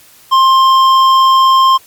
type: tone with hard clipping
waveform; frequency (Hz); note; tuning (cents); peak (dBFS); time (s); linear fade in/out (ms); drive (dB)
sine; 1056; C6; +16; -7; 0.31-1.78; 20; 9
effects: white hiss -43 dBFS RMS until 1.86 s + Opus 48 kbps